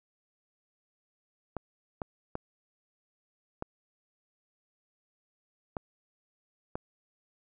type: clicks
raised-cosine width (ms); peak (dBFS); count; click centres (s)
1; -20; 6; 1.567 / 2.018 / 2.354 / 3.624 / 5.768 / 6.755
effects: none